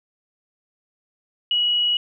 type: tone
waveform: sine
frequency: 2916 Hz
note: F#7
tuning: 26 cents flat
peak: -17 dBFS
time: 1.51-1.97 s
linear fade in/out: 2 ms
effects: none